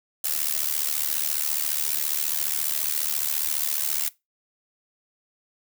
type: noise with amplitude modulation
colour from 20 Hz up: blue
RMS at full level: -22 dBFS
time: 0.24-4.09 s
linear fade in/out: 5 ms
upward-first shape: sine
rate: 74.6 Hz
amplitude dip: 90%
effects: noise-tail reverb RT60 0.2 s tail -20 dB re dry